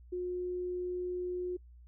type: tone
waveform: sine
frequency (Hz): 359.8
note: F#4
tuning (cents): -48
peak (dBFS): -33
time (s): 0.12-1.57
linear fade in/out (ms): 10
effects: noise-tail reverb RT60 0.1 s tail -26 dB re dry + added 60 Hz sine -52 dBFS peak until 1.87 s